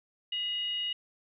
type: tone with frequency modulation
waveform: sine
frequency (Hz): 2879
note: F#7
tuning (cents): -48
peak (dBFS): -30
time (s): 0.32-0.93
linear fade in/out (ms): 5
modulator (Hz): 868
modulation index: 0.28
effects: none